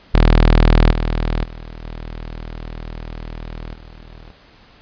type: tone with level steps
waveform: sawtooth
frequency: 40 Hz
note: D#1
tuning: 49 cents sharp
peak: -5 / -13 / -27 / -24 / -33 dBFS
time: 0.14-4.31 s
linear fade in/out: 0 ms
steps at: 0.91 / 1.44 / 1.83 / 3.74 s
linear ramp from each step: 5 ms
effects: pink hiss -48 dBFS RMS until 4.81 s + resampled to 11025 Hz